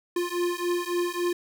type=beating tone pair; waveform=square; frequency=349.2 / 352.8 Hz; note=F4 / F4; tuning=0 / +18 cents; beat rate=3.6 Hz; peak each=-29 dBFS; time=0.16-1.33 s; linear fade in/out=5 ms; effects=none